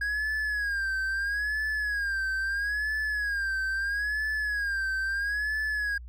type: tone with vibrato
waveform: triangle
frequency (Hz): 1640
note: G#6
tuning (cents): -22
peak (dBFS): -25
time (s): 0.01-5.98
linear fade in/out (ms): 5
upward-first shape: sine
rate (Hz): 0.76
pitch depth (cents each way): 97
effects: added 60 Hz sine -40 dBFS peak until 6.08 s